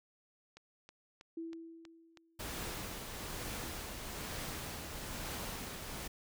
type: click train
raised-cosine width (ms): 0.2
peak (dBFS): -36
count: 7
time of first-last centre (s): 0.57-2.493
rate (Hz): 3.12
type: tone with exponential decay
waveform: sine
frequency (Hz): 329.6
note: E4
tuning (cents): 0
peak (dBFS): -38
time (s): 1.37-2.57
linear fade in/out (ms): 5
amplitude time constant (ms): 260
type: noise with tremolo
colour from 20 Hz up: pink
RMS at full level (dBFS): -41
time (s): 2.39-6.08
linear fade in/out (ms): 10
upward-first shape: triangle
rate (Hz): 1.1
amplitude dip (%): 40
effects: none